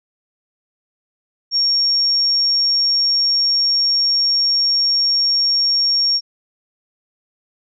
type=tone; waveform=sine; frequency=5540 Hz; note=F8; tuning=15 cents flat; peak=-13 dBFS; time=1.51-6.21 s; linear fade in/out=50 ms; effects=none